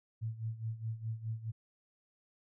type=tone with tremolo; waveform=sine; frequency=112 Hz; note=A2; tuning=31 cents sharp; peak=-33 dBFS; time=0.21-1.52 s; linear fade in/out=20 ms; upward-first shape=sine; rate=4.8 Hz; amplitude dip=80%; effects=none

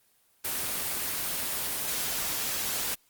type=noise; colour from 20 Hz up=white; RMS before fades=-31 dBFS; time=0.44-2.95 s; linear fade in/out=10 ms; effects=white hiss -66 dBFS RMS until 3.09 s + Opus 24 kbps

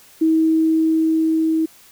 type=tone with level ramp; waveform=sine; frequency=320.3 Hz; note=E4; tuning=50 cents flat; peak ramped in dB=-12 to -15 dBFS; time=0.21-1.66 s; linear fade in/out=10 ms; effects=white hiss -48 dBFS RMS until 1.91 s

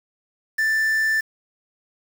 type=tone with quantisation; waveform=triangle; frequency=1768 Hz; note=A6; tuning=8 cents sharp; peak=-16 dBFS; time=0.58-1.21 s; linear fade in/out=10 ms; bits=6; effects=none

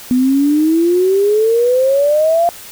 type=exponential sweep; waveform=sine; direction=up; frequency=246.9 to 698.5 Hz; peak=-9 dBFS; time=0.11-2.49 s; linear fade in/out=0 ms; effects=white hiss -34 dBFS RMS until 2.71 s

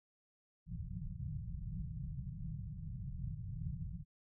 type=low-pass noise; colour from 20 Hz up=white; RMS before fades=-43 dBFS; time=0.66-4.05 s; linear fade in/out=50 ms; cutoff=180 Hz; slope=96 dB/octave; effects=none

